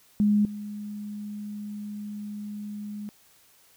sine tone with level steps, 207.7 Hz, G#3, in tune, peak -18 / -33 dBFS, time 0.2-3.09 s, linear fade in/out 0 ms, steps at 0.45 s, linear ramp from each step 2 ms, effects white hiss -59 dBFS RMS until 3.76 s

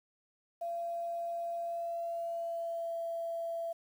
sine tone with pitch glide, 682 to 669.9 Hz, F5 to E5, -41 to +28 cents, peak -34 dBFS, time 0.61-3.73 s, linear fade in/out 10 ms, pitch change -31 cents, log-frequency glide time 1.63-2.95 s, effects 10-bit

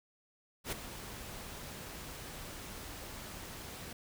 pink noise with ADSR envelope, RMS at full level -35 dBFS, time 0.64-3.93 s, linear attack 85 ms, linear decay 6 ms, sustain -11 dB, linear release 4 ms, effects none

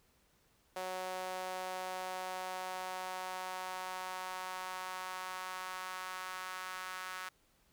sawtooth tone with high-pass filter sweep, 185 Hz, F#3, in tune, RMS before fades -42 dBFS, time 0.76-7.29 s, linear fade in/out 5 ms, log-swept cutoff 610 to 1300 Hz, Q 2.1, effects pink hiss -71 dBFS RMS until 7.72 s

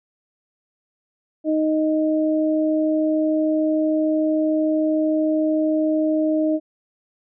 sine tone pair together, 311.1 / 622.2 Hz, D#4 / D#5, 0 / 0 cents, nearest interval octave, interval 1200 cents, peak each -18 / -22 dBFS, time 1.44-6.6 s, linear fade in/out 50 ms, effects none

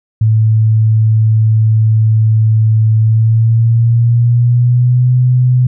sine tone with pitch glide, 110 to 125.63 Hz, A2 to B2, 0 to +30 cents, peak -6 dBFS, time 0.21-5.67 s, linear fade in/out 5 ms, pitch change +230 cents, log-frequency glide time 2.98-5.13 s, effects none

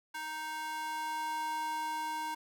square tone with high-pass filter sweep, 311.9 Hz, D#4, 4 cents sharp, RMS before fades -37 dBFS, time 0.14-2.35 s, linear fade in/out 10 ms, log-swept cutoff 1200 to 780 Hz, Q 3.2, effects none

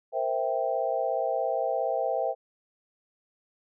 sine chord, C dominant seventh, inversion third, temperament equal, 466.2 / 523.3 / 659.3 / 784 Hz, Bb4 / C5 / E5 / G5, 0 / 0 / 0 / 0 cents, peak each -34 / -30 / -29 / -31 dBFS, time 0.12-2.35 s, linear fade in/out 50 ms, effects none

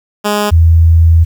10% pulse / sine tone pair in turn, 207.7 / 82.43 Hz, G#3 / E2, 0 / 0 cents, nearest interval octave + major third, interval 1600 cents, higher first, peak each -3 dBFS, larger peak neither, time 0.24-0.51 / 0.51-1.25 s, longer second, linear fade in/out 20 ms, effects 7-bit

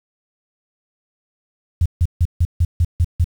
sine tone bursts, 84.7 Hz, E2, 48 cents sharp, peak -11 dBFS, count 8, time 1.81-3.244 s, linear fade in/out 5 ms, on 48 ms, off 150 ms, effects 7-bit

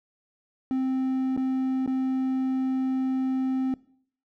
triangle tone with dropouts, 261.6 Hz, C4, in tune, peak -21 dBFS, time 0.71-3.74 s, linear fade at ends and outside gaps 1 ms, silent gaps 1.365-1.375 / 1.862-1.876 s, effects noise-tail reverb RT60 0.6 s tail -21 dB re dry

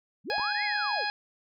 sine linear two-way sweep, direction up then down, 132.7 to 2198 to 330.7 Hz, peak -32 dBFS, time 0.24-1.05 s, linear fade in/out 50 ms, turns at 0.64 s
harmonic tone, 830.6 Hz, G#5, in tune, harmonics 1 / 2 / 3 / 4 / 5 / 6, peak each -32 / -32 / -37 / -43 / -37 / -37 dBFS, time 0.3-1.1 s, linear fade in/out 0 ms
clicks, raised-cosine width 1 ms, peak -28 dBFS, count 2, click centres 0.382 / 0.396 s
effects none

